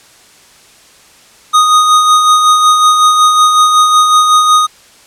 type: tone with tremolo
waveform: square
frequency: 1242 Hz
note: D#6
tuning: 3 cents flat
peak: -4 dBFS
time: 1.53-4.67 s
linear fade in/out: 20 ms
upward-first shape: sine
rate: 5.4 Hz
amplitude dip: 40%
effects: white hiss -42 dBFS RMS until 5.06 s + low-pass 9000 Hz 12 dB/octave